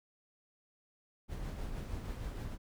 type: noise with tremolo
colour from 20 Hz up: brown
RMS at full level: -39 dBFS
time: 1.28-2.58 s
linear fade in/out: 50 ms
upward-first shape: sine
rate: 6.4 Hz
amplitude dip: 35%
effects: none